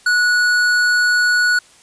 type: tone with tanh clipping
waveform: triangle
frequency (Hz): 1466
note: F#6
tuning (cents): -16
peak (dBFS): -14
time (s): 0.06-1.59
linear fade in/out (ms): 5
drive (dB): 18
effects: white hiss -48 dBFS RMS until 1.82 s + resampled to 22050 Hz